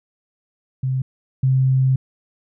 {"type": "tone pair in turn", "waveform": "sine", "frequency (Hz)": [130.81, 131.51], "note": ["C3", "C3"], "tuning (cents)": [0, 9], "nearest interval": "unison", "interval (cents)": 9, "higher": "second", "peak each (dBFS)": [-18, -13], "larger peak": "second", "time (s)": [[0.83, 1.02], [1.43, 1.96]], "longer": "second", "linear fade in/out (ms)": 5, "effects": []}